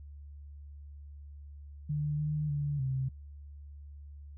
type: tone with pitch steps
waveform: sine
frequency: 148.6 / 151.2 / 144.8 / 132.7 Hz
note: D3 / D#3 / D3 / C3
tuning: +21 / -49 / -24 / +25 cents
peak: -29 dBFS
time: 1.89-3.09 s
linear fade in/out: 10 ms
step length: 300 ms
effects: noise-tail reverb RT60 0.2 s tail -24 dB re dry + added 72 Hz sine -45 dBFS peak until 4.37 s